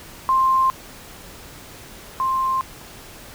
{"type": "tone pair in turn", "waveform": "sine", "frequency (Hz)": [1052, 1052], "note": ["C6", "C6"], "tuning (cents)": [9, 9], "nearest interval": "unison", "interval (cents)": 0, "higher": "neither", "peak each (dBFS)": [-14, -18], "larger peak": "first", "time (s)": [[0.29, 0.7], [2.2, 2.61]], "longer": "neither", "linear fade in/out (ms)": 0, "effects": ["pink hiss -41 dBFS RMS until 3.34 s"]}